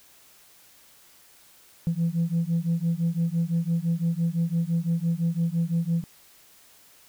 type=beating tone pair; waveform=sine; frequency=164.81 / 170.71 Hz; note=E3 / F3; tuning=0 / -39 cents; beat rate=5.9 Hz; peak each=-24 dBFS; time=1.87-6.04 s; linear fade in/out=0 ms; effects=tanh soft clip ceiling -18 dBFS + white hiss -55 dBFS RMS until 7.08 s